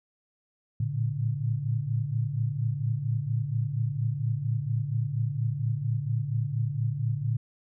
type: tone cluster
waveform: sine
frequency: 111.2 / 115.5 / 143.4 Hz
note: A2 / A#2 / D3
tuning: +19 / -16 / -41 cents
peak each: -30 dBFS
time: 0.8-7.37 s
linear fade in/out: 5 ms
effects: none